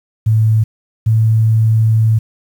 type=tone pair in turn; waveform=sine; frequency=110 / 110.96 Hz; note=A2 / A2; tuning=0 / +15 cents; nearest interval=unison; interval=15 cents; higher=second; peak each=-8 dBFS; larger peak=neither; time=0.26-0.64 / 1.06-2.19 s; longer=second; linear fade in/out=10 ms; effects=7-bit